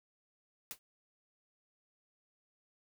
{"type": "noise with exponential decay", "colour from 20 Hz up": "white", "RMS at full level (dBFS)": -38, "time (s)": [0.71, 0.79], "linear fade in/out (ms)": 0, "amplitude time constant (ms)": 16, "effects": []}